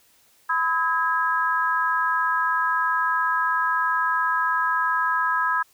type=tone cluster; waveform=sine; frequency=1005 / 1282 / 1641 Hz; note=B5 / E6 / G#6; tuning=+30 / -49 / -21 cents; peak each=-24 dBFS; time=0.49-5.63 s; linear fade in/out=10 ms; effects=white hiss -59 dBFS RMS until 5.73 s